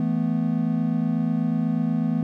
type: chord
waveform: triangle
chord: E suspended fourth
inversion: none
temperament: equal with one note detuned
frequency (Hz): 164.81 / 218.7 / 246.9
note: E3 / A3 / B3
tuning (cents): 0 / -10 / 0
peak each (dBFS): -23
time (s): 0-2.23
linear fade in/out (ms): 2
effects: none